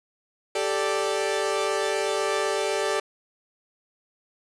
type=chord; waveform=sawtooth; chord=G suspended second; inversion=none; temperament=equal; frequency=392 / 440 / 587.3 Hz; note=G4 / A4 / D5; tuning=0 / 0 / 0 cents; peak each=-24 dBFS; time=0.55-3 s; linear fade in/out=5 ms; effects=resampled to 22050 Hz + 7-bit